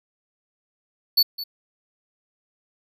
square tone with echo, 4459 Hz, C#8, 9 cents sharp, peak -14 dBFS, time 1.17-1.23 s, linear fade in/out 10 ms, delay 210 ms, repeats 1, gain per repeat -15 dB, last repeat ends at 1.44 s, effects none

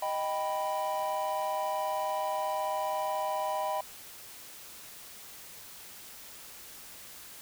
triangle chord, Eb augmented, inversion none, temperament equal, 622.3 / 784 / 987.8 Hz, Eb5 / G5 / B5, 0 / 0 / 0 cents, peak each -32 dBFS, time 0.02-3.81 s, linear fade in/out 5 ms, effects white hiss -48 dBFS RMS until 7.41 s

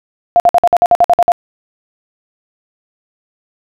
sine tone bursts, 698.5 Hz, F5, in tune, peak -4 dBFS, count 11, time 0.36-1.319 s, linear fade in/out 0 ms, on 39 ms, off 53 ms, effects none

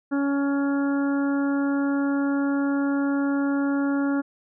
harmonic tone, 280.1 Hz, C#4, 18 cents sharp, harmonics 1 / 2 / 3 / 4 / 5 / 6, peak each -21 / -33 / -37 / -39 / -34 / -41 dBFS, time 0.11-4.22 s, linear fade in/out 20 ms, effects none

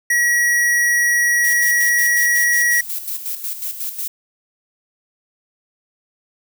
square tone, 1916 Hz, A#6, 47 cents sharp, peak -14 dBFS, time 0.1-2.81 s, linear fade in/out 5 ms
violet noise with tremolo, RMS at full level -24 dBFS, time 1.44-4.08 s, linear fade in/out 2 ms, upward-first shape square, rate 5.5 Hz, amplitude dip 60%
effects none

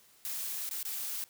blue noise with dropouts, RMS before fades -37 dBFS, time 0.25-1.24 s, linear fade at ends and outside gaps 0 ms, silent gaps 0.691-0.711 / 0.829-0.852 s, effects white hiss -62 dBFS RMS until 1.29 s + high-pass 60 Hz 12 dB/octave

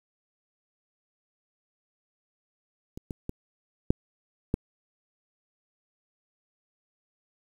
clicks, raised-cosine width 3 ms, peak -25 / -21 / -19 / -7 / -11 dBFS, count 5, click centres 2.975 / 3.108 / 3.294 / 3.905 / 4.541 s, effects 8-bit

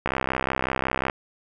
click train, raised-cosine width 0.5 ms, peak -8 dBFS, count 69, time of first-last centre 0.06-1.098 s, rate 65.5 Hz, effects none

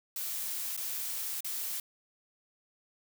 blue noise with dropouts, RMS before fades -36 dBFS, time 0.16-1.8 s, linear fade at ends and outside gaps 2 ms, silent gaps 0.766-0.775 / 1.406-1.445 s, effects none

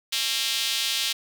square tone with high-pass filter, 123.47 Hz, B2, in tune, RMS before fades -26 dBFS, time 0.12-1.13 s, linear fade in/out 10 ms, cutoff 3400 Hz, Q 2.2, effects none

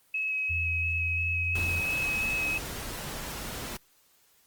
sine tone with vibrato, 2563 Hz, E7, 49 cents flat, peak -27 dBFS, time 0.14-2.58 s, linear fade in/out 5 ms, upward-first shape square, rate 2.9 Hz, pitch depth 9 cents each way
sine tone with pitch glide, 82.41 to 86.01 Hz, E2 to F2, 0 to -26 cents, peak -31 dBFS, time 0.49-1.82 s, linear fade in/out 20 ms, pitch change +74 cents, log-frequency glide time 0.96-1.56 s
pink noise, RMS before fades -37 dBFS, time 1.55-3.77 s, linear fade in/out 5 ms
effects white hiss -64 dBFS RMS until 4.46 s + Opus 24 kbps

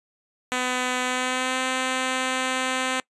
5% pulse tone with pitch glide, 251.8 to 258.4 Hz, B3 to C4, +34 to -21 cents, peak -12 dBFS, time 0.52-3 s, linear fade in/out 0 ms, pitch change +45 cents, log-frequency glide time 1.03-1.59 s, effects noise-tail reverb RT60 0.1 s tail -23 dB re dry + resampled to 24000 Hz

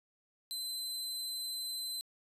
sawtooth tone, 4056 Hz, B7, 45 cents sharp, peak -34 dBFS, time 0.51-2.01 s, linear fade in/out 0 ms, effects resampled to 32000 Hz

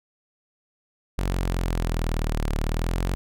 sawtooth linear two-way sweep, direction down then up, 46.62 to 36.71 to 46.62 Hz, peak -19 dBFS, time 1.18-3.15 s, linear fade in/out 0 ms, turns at 2.55 s, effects none

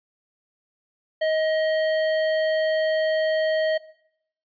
sine tone with hard clipping, 630 Hz, D#5, 21 cents sharp, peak -22 dBFS, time 1.21-3.78 s, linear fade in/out 10 ms, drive 13 dB, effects noise-tail reverb RT60 0.7 s tail -19 dB re dry + resampled to 11025 Hz

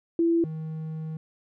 sine / triangle tone pair in turn, 335 / 158.1 Hz, E4 / D#3, +28 / +28 cents, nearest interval octave + minor second, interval 1300 cents, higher first, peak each -19 / -29 dBFS, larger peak first, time 0.19-0.44 / 0.44-1.17 s, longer second, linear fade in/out 2 ms, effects none

